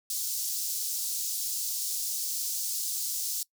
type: high-pass noise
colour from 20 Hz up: pink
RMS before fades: -32 dBFS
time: 0.1-3.43 s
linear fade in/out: 2 ms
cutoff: 5100 Hz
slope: 24 dB/octave
effects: noise-tail reverb RT60 0.1 s tail -22 dB re dry